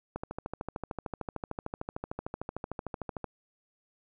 click train, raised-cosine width 1 ms, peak -21 dBFS, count 42, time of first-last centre 0.16-3.243 s, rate 13.3 Hz, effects none

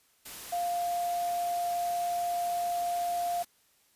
sine tone in noise, 700 Hz, F5, 4 cents sharp, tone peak -28 dBFS, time 0.52-3.43 s, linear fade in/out 10 ms, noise white, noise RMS -43 dBFS, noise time 0.25-3.45 s, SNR +12 dB, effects white hiss -67 dBFS RMS until 3.95 s + resampled to 32000 Hz

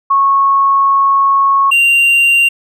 sine / triangle tone pair in turn, 1100 / 2772 Hz, C#6 / F7, -14 / -14 cents, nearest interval octave + major third, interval 1600 cents, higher second, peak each -7 / -5 dBFS, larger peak second, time 0.1-1.71 / 1.71-2.49 s, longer first, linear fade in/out 10 ms, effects none

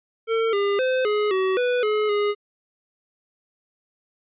square tone with pitch steps, 451.6 / 402.5 / 515 / 419.7 / 378 / 493.3 / 425.2 / 413.3 Hz, A4 / G4 / C5 / G#4 / F#4 / B4 / G#4 / G#4, +45 / +46 / -28 / +18 / +37 / -2 / +41 / -8 cents, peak -20 dBFS, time 0.27-2.35 s, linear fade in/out 50 ms, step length 260 ms, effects resampled to 8000 Hz

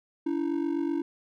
triangle ring-modulated tone, 310.5 Hz, D#4, 3 cents flat, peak -21 dBFS, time 0.26-1.02 s, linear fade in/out 5 ms, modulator 24 Hz, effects none

